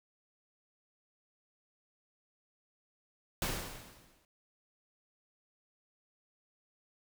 pink noise with exponential decay, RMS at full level -32 dBFS, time 3.42-4.25 s, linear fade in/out 1 ms, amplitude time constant 180 ms, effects none

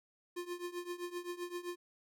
square tone with tremolo, 351.9 Hz, F4, 13 cents sharp, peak -37 dBFS, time 0.36-1.76 s, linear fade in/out 10 ms, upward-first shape triangle, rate 7.7 Hz, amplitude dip 90%, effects none

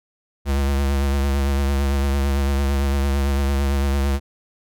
square tone with vibrato, 69.3 Hz, C#2, in tune, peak -18 dBFS, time 0.45-4.2 s, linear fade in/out 50 ms, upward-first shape triangle, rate 8.9 Hz, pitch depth 48 cents each way, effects none

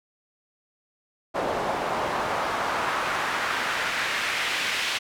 pink noise with band-pass filter sweep, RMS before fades -27 dBFS, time 1.34-4.99 s, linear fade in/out 20 ms, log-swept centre 630 to 2800 Hz, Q 1.3, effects none

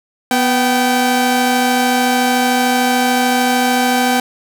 sawtooth tone pair together, 246.9 / 774.2 Hz, B3 / G5, 0 / -22 cents, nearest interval octave + minor sixth, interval 1978 cents, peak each -11 dBFS, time 0.31-4.2 s, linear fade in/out 2 ms, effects none

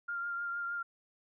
sine tone with vibrato, 1396.9 Hz, F6, in tune, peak -34 dBFS, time 0.08-0.83 s, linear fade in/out 10 ms, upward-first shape triangle, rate 6.5 Hz, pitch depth 23 cents each way, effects none

